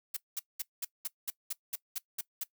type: noise bursts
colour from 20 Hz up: blue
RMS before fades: -35 dBFS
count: 11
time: 0.14-2.437 s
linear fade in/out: 5 ms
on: 27 ms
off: 200 ms
effects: noise-tail reverb RT60 0.1 s tail -20 dB re dry